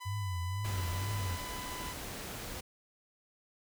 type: tone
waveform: sawtooth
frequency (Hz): 1000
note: B5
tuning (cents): +21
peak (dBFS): -39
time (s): 0-1.94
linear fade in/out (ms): 20
type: tone with vibrato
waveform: sine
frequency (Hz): 94.8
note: F#2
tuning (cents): +43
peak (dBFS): -33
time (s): 0.05-1.37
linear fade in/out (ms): 20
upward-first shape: triangle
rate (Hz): 2.1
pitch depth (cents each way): 180
type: noise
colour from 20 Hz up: pink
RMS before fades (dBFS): -42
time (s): 0.64-2.61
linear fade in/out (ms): 10
effects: none